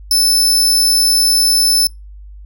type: tone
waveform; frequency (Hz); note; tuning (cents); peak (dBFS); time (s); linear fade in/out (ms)
sawtooth; 5270; E8; -1; -7; 0.11-1.87; 2
effects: noise-tail reverb RT60 0.2 s tail -26 dB re dry + added 50 Hz sine -32 dBFS peak until 2.45 s